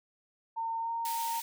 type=tone with pitch glide; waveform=sine; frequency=910 to 922.7 Hz; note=A#5 to A#5; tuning=-42 to -18 cents; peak=-31 dBFS; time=0.56-1.41 s; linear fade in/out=20 ms; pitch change=+24 cents; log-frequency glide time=0.79-0.91 s
type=high-pass noise; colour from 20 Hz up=white; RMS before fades=-40 dBFS; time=1.05-1.42 s; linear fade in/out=2 ms; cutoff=1800 Hz; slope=24 dB/octave
effects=none